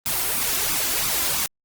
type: noise with flanger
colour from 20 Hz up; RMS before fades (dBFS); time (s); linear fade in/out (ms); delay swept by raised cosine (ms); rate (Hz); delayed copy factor
white; -23; 0.06-1.46; 0; 0.81 to 3.01; 3; +0.6
effects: Opus 32 kbps